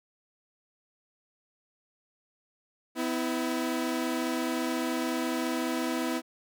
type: tone pair together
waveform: sawtooth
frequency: 252.1 / 326.4 Hz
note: B3 / E4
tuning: +36 / -17 cents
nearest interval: major third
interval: 447 cents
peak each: -27 dBFS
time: 2.95-6.22 s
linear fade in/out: 50 ms
effects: none